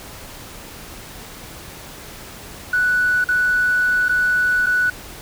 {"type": "tone with dropouts", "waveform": "triangle", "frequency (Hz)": 1480, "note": "F#6", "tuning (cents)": 0, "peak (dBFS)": -11, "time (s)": [2.73, 4.9], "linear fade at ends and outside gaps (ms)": 5, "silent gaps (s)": [[3.242, 3.287], [4.084, 4.093], [4.661, 4.667]], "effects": ["tanh soft clip ceiling -12 dBFS", "pink hiss -37 dBFS RMS until 5.21 s"]}